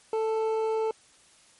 triangle tone pair together, 442.2 / 880 Hz, A4 / A5, +9 / 0 cents, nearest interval octave, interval 1191 cents, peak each -23 / -31 dBFS, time 0.13-0.91 s, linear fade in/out 2 ms, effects white hiss -58 dBFS RMS until 1.59 s + MP3 48 kbps

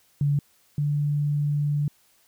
sine tone pair in turn, 143.7 / 146.3 Hz, D3 / D3, -37 / -6 cents, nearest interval unison, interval 31 cents, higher second, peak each -19 / -21 dBFS, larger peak first, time 0.21-0.39 / 0.78-1.88 s, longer second, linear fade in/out 2 ms, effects white hiss -62 dBFS RMS until 2.27 s

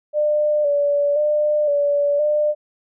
sine tone with vibrato, 587.3 Hz, D5, in tune, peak -15 dBFS, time 0.13-2.55 s, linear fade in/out 50 ms, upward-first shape square, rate 0.97 Hz, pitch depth 35 cents each way, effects none

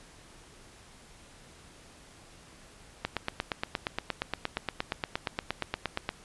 click train, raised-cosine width 0.3 ms, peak -13 dBFS, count 27, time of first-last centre 3.05-6.091 s, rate 8.55 Hz, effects pink hiss -54 dBFS RMS until 6.24 s + resampled to 24000 Hz

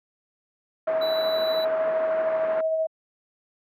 sine tone with tremolo, 640 Hz, D#5, 49 cents sharp, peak -20 dBFS, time 0.87-2.87 s, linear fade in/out 10 ms, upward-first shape sine, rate 13 Hz, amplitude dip 30%
white low-pass noise, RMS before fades -34 dBFS, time 0.87-2.61 s, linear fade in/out 5 ms, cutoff 1500 Hz, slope 24 dB/octave
triangle tone, 3951 Hz, B7, in tune, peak -30 dBFS, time 1.01-1.65 s, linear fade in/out 10 ms
effects high-pass 300 Hz 12 dB/octave

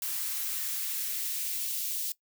blue noise with high-pass filter sweep, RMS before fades -33 dBFS, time 0.02-2.12 s, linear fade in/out 2 ms, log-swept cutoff 900 to 3500 Hz, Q 1, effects noise-tail reverb RT60 0.1 s tail -19 dB re dry

